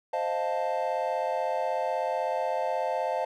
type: chord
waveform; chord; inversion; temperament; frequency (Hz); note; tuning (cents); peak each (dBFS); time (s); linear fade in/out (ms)
triangle; F dominant seventh; second; equal; 523.3 / 622.3 / 698.5 / 880; C5 / Eb5 / F5 / A5; 0 / 0 / 0 / 0; -30; 0.13-3.25; 5
effects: none